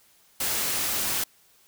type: noise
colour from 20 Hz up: white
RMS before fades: -27 dBFS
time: 0.4-1.24 s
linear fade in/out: 5 ms
effects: white hiss -60 dBFS RMS until 1.67 s